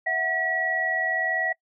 sine tone cluster, 657 / 738 / 1929 Hz, E5 / F#5 / B6, -6 / -5 / -41 cents, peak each -31 / -30 / -24 dBFS, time 0.06-1.53 s, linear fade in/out 10 ms, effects noise-tail reverb RT60 0.1 s tail -25 dB re dry

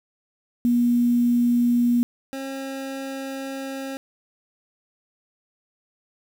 sine / 25% pulse tone pair in turn, 240.4 / 269.8 Hz, B3 / C#4, -46 / -47 cents, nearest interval major second, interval 199 cents, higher second, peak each -16 / -26 dBFS, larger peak first, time 0.65-2.03 / 2.33-3.97 s, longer second, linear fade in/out 0 ms, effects 7-bit

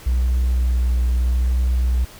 triangle tone with vibrato, 61.74 Hz, B1, in tune, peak -12 dBFS, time 0.06-2.05 s, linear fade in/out 10 ms, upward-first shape triangle, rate 0.79 Hz, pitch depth 22 cents each way, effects tanh soft clip ceiling -11 dBFS + pink hiss -42 dBFS RMS until 2.19 s

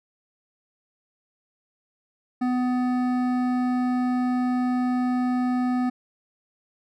triangle tone with hard clipping, 250 Hz, B3, 21 cents sharp, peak -23 dBFS, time 2.41-5.9 s, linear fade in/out 10 ms, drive 16 dB, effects none

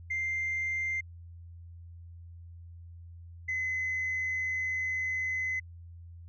sine tone pair in turn, 2093 / 2036 Hz, C7 / C7, 0 / -48 cents, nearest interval unison, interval 48 cents, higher first, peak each -28 dBFS, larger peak neither, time 0.1-1.01 / 3.48-5.6 s, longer second, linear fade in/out 10 ms, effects tanh soft clip ceiling -26 dBFS + added 85 Hz sine -45 dBFS peak until 6.28 s

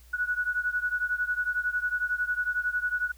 sine beating tone pair, 1466 / 1477 Hz, F#6 / F#6, -16 / -3 cents, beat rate 11 Hz, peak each -28 / -30 dBFS, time 0.13-3.12 s, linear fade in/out 10 ms, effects added 60 Hz sine -51 dBFS peak until 3.17 s + white hiss -60 dBFS RMS until 3.17 s

